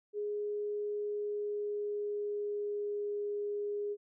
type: tone with pitch glide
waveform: sine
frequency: 415.3 to 411.7 Hz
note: G#4 to G#4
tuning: 0 to -15 cents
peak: -33 dBFS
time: 0.13-3.97 s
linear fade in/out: 50 ms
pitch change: -15 cents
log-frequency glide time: 0.98-3.25 s
effects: none